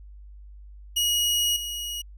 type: tone with level steps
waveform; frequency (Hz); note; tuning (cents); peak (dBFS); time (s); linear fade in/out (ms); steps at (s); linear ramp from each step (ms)
sawtooth; 2897; F#7; -37; -18 / -27; 0.96-2.02; 10; 1.56; 5
effects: added 50 Hz sine -42 dBFS peak until 2.17 s